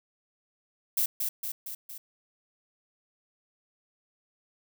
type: noise with echo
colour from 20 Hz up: violet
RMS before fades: -26 dBFS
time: 0.97-1.06 s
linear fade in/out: 5 ms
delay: 230 ms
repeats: 4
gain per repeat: -4 dB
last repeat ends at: 1.98 s
effects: none